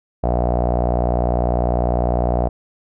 sawtooth tone with low-pass filter, 60 Hz, B1, 49 cents flat, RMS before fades -18 dBFS, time 0.23-2.49 s, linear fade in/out 10 ms, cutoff 690 Hz, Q 5.5, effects none

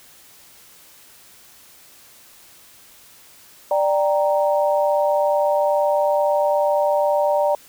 sine chord, G minor, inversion second, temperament equal with one note detuned, 590 / 784 / 932.3 Hz, D5 / G5 / Bb5, +8 / 0 / 0 cents, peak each -17 / -23 / -23 dBFS, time 3.71-7.55 s, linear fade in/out 2 ms, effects white hiss -48 dBFS RMS until 7.68 s

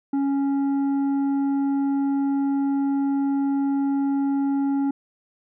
triangle tone with tanh clipping, 277.2 Hz, C#4, in tune, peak -21 dBFS, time 0.13-4.91 s, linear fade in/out 5 ms, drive 11 dB, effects none

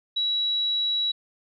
sine tone, 3900 Hz, B7, 23 cents flat, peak -22 dBFS, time 0.16-1.12 s, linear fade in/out 10 ms, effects none

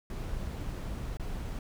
brown noise with dropouts, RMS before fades -36 dBFS, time 0.1-1.59 s, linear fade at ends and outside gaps 2 ms, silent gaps 1.171-1.197 s, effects none

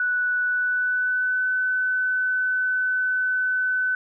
sine tone with pitch glide, 1480 to 1508.5 Hz, F#6 to F#6, 0 to +33 cents, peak -20 dBFS, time 0-3.95 s, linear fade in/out 2 ms, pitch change +33 cents, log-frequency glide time 0.44-1.47 s, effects none

